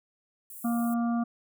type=high-pass noise; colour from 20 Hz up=white; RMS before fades=-44 dBFS; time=0.5-0.94 s; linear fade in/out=2 ms; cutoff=8100 Hz; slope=48 dB/octave
type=harmonic tone; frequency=234.7 Hz; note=A#3; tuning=12 cents sharp; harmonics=1 / 3 / 5 / 6; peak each=-25 / -35 / -39 / -46 dBFS; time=0.64-1.24 s; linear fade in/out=10 ms
effects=none

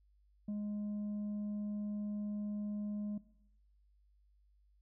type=tone with tanh clipping; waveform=sine; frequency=207.7 Hz; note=G#3; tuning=in tune; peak=-37 dBFS; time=0.48-3.18 s; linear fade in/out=5 ms; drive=3 dB; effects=noise-tail reverb RT60 0.8 s tail -19 dB re dry + added 50 Hz sine -66 dBFS peak until 4.81 s

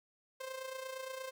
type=tone with amplitude modulation; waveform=sawtooth; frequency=524 Hz; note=C5; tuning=2 cents sharp; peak=-35 dBFS; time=0.4-1.31 s; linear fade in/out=10 ms; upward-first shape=sine; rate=28.6 Hz; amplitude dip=60%; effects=none

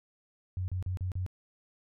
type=tone bursts; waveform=sine; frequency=92 Hz; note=F#2; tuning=9 cents flat; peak=-30 dBFS; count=5; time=0.57-1.264 s; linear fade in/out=0 ms; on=110 ms; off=36 ms; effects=none

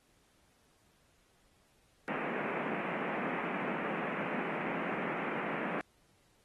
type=band-pass noise; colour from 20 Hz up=pink; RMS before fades=-37 dBFS; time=2.08-5.81 s; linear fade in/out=0 ms; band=170 to 2500 Hz; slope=48 dB/octave; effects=pink hiss -70 dBFS RMS until 6.44 s + AAC 32 kbps

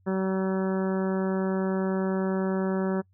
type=harmonic tone; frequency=190 Hz; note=F#3; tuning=46 cents sharp; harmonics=1 / 2 / 3 / 4 / 5 / 6 / 7 / 8 / 9; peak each=-26 / -29 / -34 / -41 / -39 / -45 / -42 / -45 / -44 dBFS; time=0.06-3.02 s; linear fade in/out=20 ms; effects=noise-tail reverb RT60 0.1 s tail -26 dB re dry + added 94 Hz sine -60 dBFS peak until 3.13 s

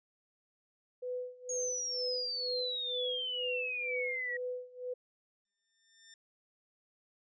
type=tone with tremolo; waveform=sine; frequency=499.2 Hz; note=B4; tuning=19 cents sharp; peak=-34 dBFS; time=1.02-4.94 s; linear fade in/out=10 ms; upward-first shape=sine; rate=2.1 Hz; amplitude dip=90%
type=exponential sweep; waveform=sine; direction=down; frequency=6645 to 1895 Hz; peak=-34 dBFS; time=1.49-4.37 s; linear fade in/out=5 ms
type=tone with exponential growth; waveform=5% pulse; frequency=1800 Hz; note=A6; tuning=39 cents sharp; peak=-38 dBFS; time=5.45-6.14 s; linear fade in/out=2 ms; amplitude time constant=150 ms
effects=resampled to 16000 Hz

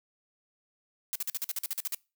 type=noise bursts; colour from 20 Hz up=blue; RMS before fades=-32 dBFS; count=12; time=1.13-1.947 s; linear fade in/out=0 ms; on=25 ms; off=47 ms; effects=noise-tail reverb RT60 0.3 s tail -24 dB re dry

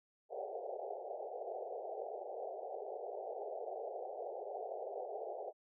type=band-pass noise; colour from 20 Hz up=white; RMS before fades=-44 dBFS; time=0.29-5.53 s; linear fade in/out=50 ms; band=390 to 780 Hz; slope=96 dB/octave; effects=none

